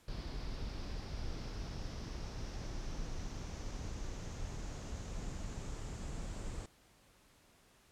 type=noise with low-pass filter sweep; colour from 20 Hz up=brown; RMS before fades=-42 dBFS; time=0.08-6.66 s; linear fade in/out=2 ms; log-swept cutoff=4800 to 7700 Hz; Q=3.9; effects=pink hiss -66 dBFS RMS until 7.91 s + low-pass 12000 Hz 12 dB/octave